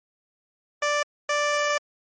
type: tone bursts at uneven times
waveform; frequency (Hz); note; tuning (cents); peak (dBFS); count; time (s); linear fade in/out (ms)
15% pulse; 587.3; D5; 0; -15; 2; 0.82-1.03 / 1.29-1.78; 5
effects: MP3 32 kbps